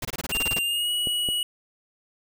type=noise bursts; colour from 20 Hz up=pink; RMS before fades=-30 dBFS; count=11; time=0.02-0.591 s; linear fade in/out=5 ms; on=31 ms; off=23 ms
type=tone with pitch glide; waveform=square; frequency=2786 to 2918 Hz; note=F7 to F#7; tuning=-5 to -25 cents; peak=-24 dBFS; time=0.32-1.43 s; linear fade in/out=2 ms; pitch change=+80 cents; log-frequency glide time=0.62-0.91 s
type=clicks; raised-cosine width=2 ms; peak=-19 dBFS; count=2; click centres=1.072 / 1.288 s
effects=none